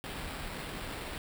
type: noise with sample-and-hold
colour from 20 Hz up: pink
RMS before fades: -40 dBFS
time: 0.04-1.18 s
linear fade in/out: 0 ms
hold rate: 6300 Hz
effects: none